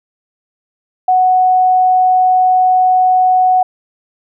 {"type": "tone", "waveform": "sine", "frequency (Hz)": 740, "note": "F#5", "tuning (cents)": 0, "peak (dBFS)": -7, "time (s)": [1.08, 3.63], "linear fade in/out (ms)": 5, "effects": []}